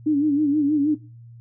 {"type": "tone with vibrato", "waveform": "sine", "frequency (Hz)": 293.7, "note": "D4", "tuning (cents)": 0, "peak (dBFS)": -16, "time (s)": [0.06, 0.95], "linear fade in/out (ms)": 10, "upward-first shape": "sine", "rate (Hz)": 6.3, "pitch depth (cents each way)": 88, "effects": ["noise-tail reverb RT60 0.3 s tail -17 dB re dry", "added 117 Hz sine -41 dBFS peak until 1.4 s"]}